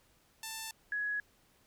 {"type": "tone pair in turn", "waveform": ["5% pulse", "sine"], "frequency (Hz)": [888, 1676.3], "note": ["A5", "G#6"], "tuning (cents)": [16, 16], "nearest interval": "major seventh", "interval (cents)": 1100, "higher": "second", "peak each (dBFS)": [-28, -32], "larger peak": "first", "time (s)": [[0.43, 0.71], [0.92, 1.2]], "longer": "neither", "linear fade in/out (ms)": 2, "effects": ["pink hiss -68 dBFS RMS until 1.66 s"]}